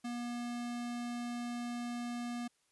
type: tone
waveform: square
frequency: 240 Hz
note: B3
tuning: 49 cents flat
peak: -38 dBFS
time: 0.04-2.48 s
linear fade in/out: 10 ms
effects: white hiss -75 dBFS RMS until 2.71 s + resampled to 24000 Hz